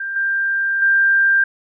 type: tone with level steps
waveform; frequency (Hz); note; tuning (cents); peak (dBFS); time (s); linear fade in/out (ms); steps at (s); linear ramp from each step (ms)
sine; 1587; G6; +21; -22 / -16 / -11; 0-1.44; 5; 0.16 / 0.82; 2
effects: none